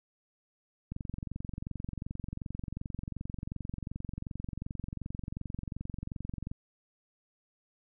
click train, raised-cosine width 5 ms, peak -25 dBFS, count 128, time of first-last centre 0.92-6.515 s, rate 22.7 Hz, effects none

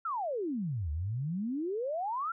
sine exponential two-way sweep, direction down then up, 1396.9 to 71.6 to 1396.9 Hz, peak -31 dBFS, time 0.05-2.32 s, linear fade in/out 5 ms, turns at 0.91 s, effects none

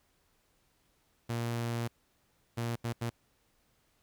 sawtooth tone bursts at uneven times, 117.5 Hz, A#2, 14 cents sharp, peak -28 dBFS, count 4, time 1.29-1.88 / 2.57-2.76 / 2.84-2.93 / 3.01-3.1 s, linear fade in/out 10 ms, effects pink hiss -72 dBFS RMS until 4.02 s

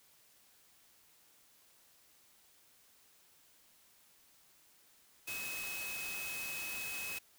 sine tone in noise, 2560 Hz, D#7, 49 cents sharp, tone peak -41 dBFS, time 5.27-7.19 s, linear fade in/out 10 ms, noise white, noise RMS -44 dBFS, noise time 5.27-7.19 s, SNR 0 dB, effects white hiss -66 dBFS RMS until 7.38 s

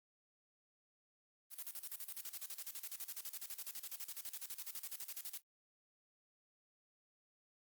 blue noise with tremolo, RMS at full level -45 dBFS, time 1.5-5.42 s, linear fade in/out 50 ms, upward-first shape square, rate 12 Hz, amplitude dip 80%, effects Opus 32 kbps

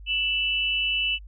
sine tone pair together, 2650 / 2960 Hz, E7 / F#7, +9 / 0 cents, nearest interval major second, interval 191 cents, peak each -25 dBFS, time 0.06-1.19 s, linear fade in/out 50 ms, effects added 50 Hz sine -40 dBFS peak until 1.27 s

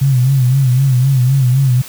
sine tone with vibrato, 130.8 Hz, C3, in tune, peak -8 dBFS, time 0.01-1.82 s, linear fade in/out 10 ms, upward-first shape sine, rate 3.9 Hz, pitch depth 100 cents each way, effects white hiss -33 dBFS RMS until 1.88 s

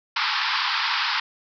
pink band-pass noise, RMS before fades -24 dBFS, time 0.16-1.2 s, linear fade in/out 5 ms, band 850 to 5200 Hz, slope 96 dB/octave, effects none

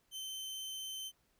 sawtooth tone with vibrato, 3086 Hz, G7, 28 cents flat, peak -38 dBFS, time 0.11-1.12 s, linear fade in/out 50 ms, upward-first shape triangle, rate 16 Hz, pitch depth 8 cents each way, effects pink hiss -75 dBFS RMS until 1.39 s

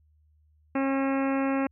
harmonic tone with a mistuned harmonic, 271.1 Hz, C#4, 38 cents flat, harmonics 1 / 2 / 3 / 4 / 5 / 6 / 7 / 8 / 9 / 10, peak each -25 / -31 / -35 / -37 / -39 / -41 / -42 / -43 / -44 / -45 dBFS, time 0.75-1.67 s, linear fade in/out 5 ms, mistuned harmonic 10, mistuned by -22 cents, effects added 76 Hz sine -60 dBFS peak until 1.71 s

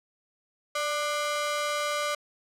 sawtooth ring-modulated tone, 891 Hz, A5, 22 cents sharp, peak -20 dBFS, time 0.75-2.15 s, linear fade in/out 5 ms, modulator 303 Hz, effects low-pass 10000 Hz 12 dB/octave

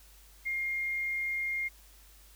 sine tone, 2125 Hz, C7, 26 cents sharp, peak -30 dBFS, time 0.45-1.69 s, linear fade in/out 20 ms, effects added 50 Hz sine -56 dBFS peak until 2.35 s + white hiss -59 dBFS RMS until 2.35 s

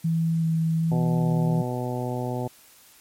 sine tone with vibrato, 163 Hz, E3, 19 cents flat, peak -20 dBFS, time 0.04-1.62 s, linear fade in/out 10 ms, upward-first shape square, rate 1.3 Hz, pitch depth 9 cents each way
harmonic tone, 124 Hz, B2, 7 cents sharp, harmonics 1 / 2 / 3 / 4 / 5 / 6 / 7, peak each -29 / -32 / -34 / -35 / -36 / -37 / -37 dBFS, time 0.91-2.48 s, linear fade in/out 10 ms
effects white hiss -53 dBFS RMS until 3 s + MP3 64 kbps

